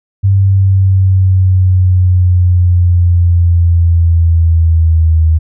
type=exponential sweep; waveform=sine; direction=down; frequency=98 to 79.6 Hz; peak=-5 dBFS; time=0.23-5.39 s; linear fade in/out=20 ms; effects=none